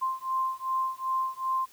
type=beating tone pair; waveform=sine; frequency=1046.5 / 1049.1 Hz; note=C6 / C6; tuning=0 / +4 cents; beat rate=2.6 Hz; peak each=-30 dBFS; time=0.01-1.66 s; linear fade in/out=20 ms; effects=white hiss -57 dBFS RMS until 1.72 s